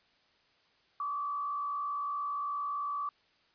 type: tone with frequency modulation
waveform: sine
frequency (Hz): 1153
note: D6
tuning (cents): -32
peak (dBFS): -32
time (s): 1-3.09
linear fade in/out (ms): 2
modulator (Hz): 57.6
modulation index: 0.59
effects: white hiss -68 dBFS RMS until 3.54 s + resampled to 11025 Hz